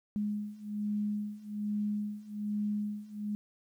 sine beating tone pair, 207.7 / 208.9 Hz, G#3 / G#3, 0 / +10 cents, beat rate 1.2 Hz, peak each -36 / -34 dBFS, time 0.16-3.35 s, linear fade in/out 0 ms, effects 11-bit

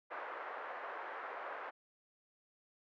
white band-pass noise, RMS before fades -45 dBFS, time 0.1-1.71 s, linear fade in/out 20 ms, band 450 to 1600 Hz, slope 24 dB/octave, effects none

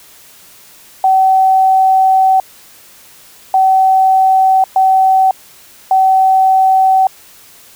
sine tone bursts at uneven times, 762 Hz, G5, 49 cents flat, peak -6 dBFS, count 4, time 1.04-2.4 / 3.54-4.64 / 4.76-5.31 / 5.91-7.07 s, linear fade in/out 2 ms, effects white hiss -41 dBFS RMS until 7.75 s

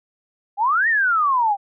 sine exponential two-way sweep, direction up then down, 777 to 1892 to 777 Hz, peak -15 dBFS, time 0.57-1.57 s, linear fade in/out 50 ms, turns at 0.88 s, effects none

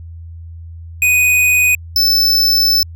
square tone pair in turn, 2489 / 5274 Hz, D#7 / E8, 0 / 0 cents, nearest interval octave + minor second, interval 1300 cents, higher second, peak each -10 dBFS, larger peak neither, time 1.02-1.75 / 1.96-2.83 s, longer second, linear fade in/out 2 ms, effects added 83 Hz sine -29 dBFS peak until 2.95 s

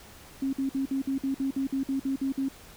sine tone bursts, 270 Hz, C#4, 45 cents flat, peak -25 dBFS, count 13, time 0.42-2.486 s, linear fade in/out 5 ms, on 110 ms, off 53 ms, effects pink hiss -50 dBFS RMS until 2.76 s

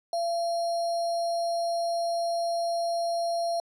sine tone with sample-and-hold, 681 Hz, F5, 44 cents flat, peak -25 dBFS, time 0.13-3.6 s, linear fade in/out 2 ms, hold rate 4900 Hz, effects low-pass 9000 Hz 12 dB/octave

